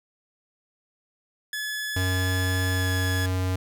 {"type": "tone with pitch glide", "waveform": "sawtooth", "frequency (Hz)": [1711, 1693.3], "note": ["A6", "G#6"], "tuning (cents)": [-49, 33], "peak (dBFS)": -25, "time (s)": [1.53, 3.26], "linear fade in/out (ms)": 2, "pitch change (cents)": -18, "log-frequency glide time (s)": [2.75, 2.88]}
{"type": "tone", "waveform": "square", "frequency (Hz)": 92.5, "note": "F#2", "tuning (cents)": 0, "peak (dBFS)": -24, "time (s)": [1.96, 3.56], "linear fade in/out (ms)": 5}
{"effects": []}